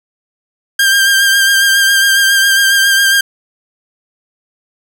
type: tone with vibrato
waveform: sawtooth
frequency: 1593 Hz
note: G6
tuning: 27 cents sharp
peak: -4 dBFS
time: 0.79-3.21 s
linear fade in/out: 5 ms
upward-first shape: sine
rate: 7.3 Hz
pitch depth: 26 cents each way
effects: none